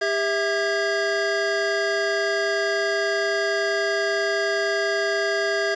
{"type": "tone cluster", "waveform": "square", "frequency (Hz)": [399.7, 656, 1634], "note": ["G4", "E5", "G#6"], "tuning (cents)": [34, -9, -29], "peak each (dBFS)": -26, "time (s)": [0.01, 5.75], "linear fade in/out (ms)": 10, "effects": ["resampled to 16000 Hz", "8-bit"]}